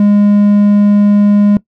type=tone; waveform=triangle; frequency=205.2 Hz; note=G#3; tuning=21 cents flat; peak=-3 dBFS; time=0-1.57 s; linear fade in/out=2 ms; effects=noise-tail reverb RT60 0.1 s tail -19 dB re dry